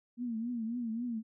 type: tone with vibrato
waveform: sine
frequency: 233.1 Hz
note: A#3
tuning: in tune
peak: -33 dBFS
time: 0.17-1.23 s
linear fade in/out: 50 ms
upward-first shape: triangle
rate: 3.7 Hz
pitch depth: 120 cents each way
effects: none